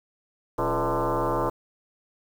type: tone with frequency modulation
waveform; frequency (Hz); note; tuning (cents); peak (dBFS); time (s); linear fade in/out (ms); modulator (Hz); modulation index
sine; 272.7; C#4; -28; -22; 0.58-1.5; 10; 153; 6.1
effects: 8-bit